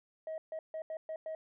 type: tone bursts at uneven times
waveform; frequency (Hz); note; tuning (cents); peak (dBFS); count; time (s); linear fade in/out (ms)
sine; 635; D#5; +35; -35; 6; 0.27-0.38 / 0.52-0.59 / 0.74-0.82 / 0.9-0.97 / 1.09-1.16 / 1.26-1.35; 2
effects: tanh soft clip ceiling -35 dBFS